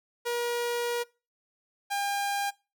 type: tone pair in turn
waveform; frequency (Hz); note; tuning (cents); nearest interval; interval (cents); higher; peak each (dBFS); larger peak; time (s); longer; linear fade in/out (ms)
sawtooth; 477.9 / 803.7; A#4 / G5; +43 / +43; major sixth; 900; second; -24; neither; 0.25-1.04 / 1.9-2.51; first; 20
effects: noise-tail reverb RT60 0.3 s tail -23 dB re dry